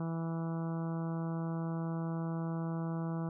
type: harmonic tone with a mistuned harmonic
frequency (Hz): 164.81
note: E3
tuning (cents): 0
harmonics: 1 / 2 / 3 / 4 / 5 / 6 / 7 / 8 / 9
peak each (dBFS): -34 / -42 / -48 / -48 / -50 / -51 / -52 / -54 / -58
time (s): 0-3.29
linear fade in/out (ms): 2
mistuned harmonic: 9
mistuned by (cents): -19
effects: none